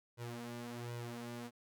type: tone with flanger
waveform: sawtooth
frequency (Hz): 119.3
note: A#2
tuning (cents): +41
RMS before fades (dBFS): -45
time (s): 0.17-1.51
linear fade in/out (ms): 50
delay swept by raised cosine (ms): 2 to 5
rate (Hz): 1.3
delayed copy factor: +0.7
effects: none